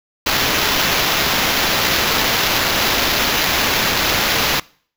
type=noise with sample-and-hold; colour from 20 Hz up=blue; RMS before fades=-17 dBFS; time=0.26-4.6 s; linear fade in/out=5 ms; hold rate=8820 Hz; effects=noise-tail reverb RT60 0.5 s tail -24 dB re dry